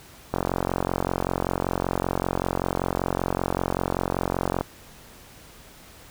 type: click train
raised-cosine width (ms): 1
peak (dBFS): -9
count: 194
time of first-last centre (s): 0.34-4.61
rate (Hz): 45.2
effects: pink hiss -48 dBFS RMS until 6.1 s